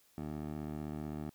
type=tone with band-pass filter; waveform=15% pulse; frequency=75.7 Hz; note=D#2; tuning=47 cents flat; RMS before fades=-41 dBFS; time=0.18-1.3 s; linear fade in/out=0 ms; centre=310 Hz; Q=0.61; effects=white hiss -68 dBFS RMS until 1.34 s